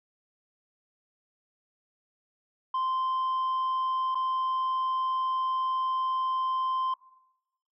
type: tone with dropouts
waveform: sine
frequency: 1041 Hz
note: C6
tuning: 9 cents flat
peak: -23 dBFS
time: 2.74-6.94 s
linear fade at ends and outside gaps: 5 ms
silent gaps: 4.147-4.153 s
effects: noise-tail reverb RT60 1.0 s tail -22 dB re dry + tanh soft clip ceiling -25 dBFS